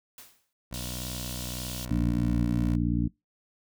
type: noise with exponential decay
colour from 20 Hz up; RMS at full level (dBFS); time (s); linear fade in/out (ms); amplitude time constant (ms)
white; -44; 0.18-0.53; 1; 75
type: tone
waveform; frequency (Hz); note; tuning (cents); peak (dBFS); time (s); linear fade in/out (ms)
15% pulse; 61.74; B1; 0; -29; 0.71-2.76; 10
type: high-pass noise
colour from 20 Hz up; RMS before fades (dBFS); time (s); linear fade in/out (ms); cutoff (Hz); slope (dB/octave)
pink; -39; 0.74-1.85; 0; 2800; 48
type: harmonic tone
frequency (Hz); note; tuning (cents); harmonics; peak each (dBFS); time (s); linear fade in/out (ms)
58.8; A#1; +16; 1 / 2 / 3 / 4 / 5; -30 / -30 / -30 / -30 / -30; 1.9-3.08; 10
effects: noise-tail reverb RT60 0.2 s tail -24 dB re dry